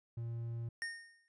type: tone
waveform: triangle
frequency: 116.54 Hz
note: A#2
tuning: in tune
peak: -36 dBFS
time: 0.17-0.69 s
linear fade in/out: 5 ms
type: tone with exponential decay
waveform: square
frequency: 1840 Hz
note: A#6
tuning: 23 cents flat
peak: -36 dBFS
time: 0.82-1.28 s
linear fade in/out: 0 ms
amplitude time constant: 100 ms
effects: resampled to 24000 Hz